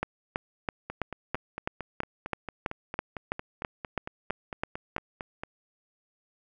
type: two click trains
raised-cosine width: 0.5 ms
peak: -20 / -13 dBFS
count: 21 / 16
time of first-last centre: 0.9-5.435 / 0.03-4.964 s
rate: 4.41 / 3.04 Hz
effects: none